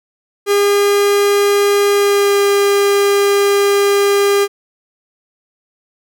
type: tone with pitch glide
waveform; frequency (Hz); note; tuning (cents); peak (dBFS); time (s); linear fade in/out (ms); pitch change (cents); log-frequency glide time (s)
45% pulse; 405.4 to 402.4; G#4 to G4; -42 to +45; -10; 0.46-4.48; 50; -13; 1.91-2.39
effects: none